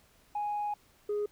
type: tone pair in turn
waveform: sine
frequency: 830 / 415 Hz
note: G#5 / G#4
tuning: -1 / -1 cents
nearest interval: octave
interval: 1200 cents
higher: first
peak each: -29 / -27 dBFS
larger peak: second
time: 0.35-0.74 / 1.09-1.26 s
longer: first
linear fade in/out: 5 ms
effects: tanh soft clip ceiling -27 dBFS + pink hiss -64 dBFS RMS until 1.31 s